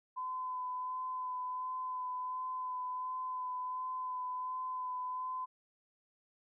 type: tone with vibrato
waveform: sine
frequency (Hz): 1013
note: B5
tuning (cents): +44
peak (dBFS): -36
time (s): 0.16-5.46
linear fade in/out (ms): 20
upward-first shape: sine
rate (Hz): 1.4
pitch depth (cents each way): 14
effects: none